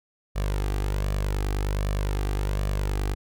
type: tone with flanger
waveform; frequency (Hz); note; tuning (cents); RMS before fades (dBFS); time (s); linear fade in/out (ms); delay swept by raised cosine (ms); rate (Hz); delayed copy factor
sawtooth; 49.71; G1; +25; -26; 0.35-3.15; 20; 1.7 to 2.55; 1.3; +0.5
effects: none